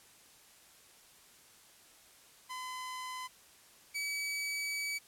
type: tone pair in turn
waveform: sawtooth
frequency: 1017 / 2283 Hz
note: C6 / D7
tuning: -50 / -50 cents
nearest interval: octave + major second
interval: 1400 cents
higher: second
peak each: -36 / -31 dBFS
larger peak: second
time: 2.49-3.28 / 3.94-4.99 s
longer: second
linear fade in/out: 20 ms
effects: white hiss -60 dBFS RMS until 5.07 s + low-pass 12000 Hz 12 dB/octave